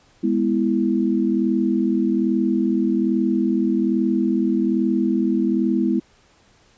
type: chord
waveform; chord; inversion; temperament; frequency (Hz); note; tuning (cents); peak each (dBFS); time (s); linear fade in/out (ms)
sine; E major; first; just; 206 / 247.2 / 329.6; G#3 / B3 / E4; -14 / +2 / 0; -21; 0.23-6; 10
effects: pink hiss -56 dBFS RMS until 6.77 s + resampled to 16000 Hz